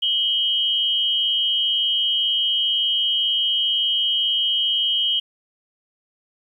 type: tone pair together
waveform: sine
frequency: 2954 / 3199 Hz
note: F#7 / G7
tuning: -3 / +34 cents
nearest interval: minor second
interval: 137 cents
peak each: -21 / -20 dBFS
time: 0.02-5.2 s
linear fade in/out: 10 ms
effects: 9-bit